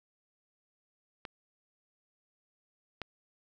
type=clicks; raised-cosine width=0.3 ms; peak=-24 / -21 dBFS; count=2; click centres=1.252 / 3.017 s; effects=none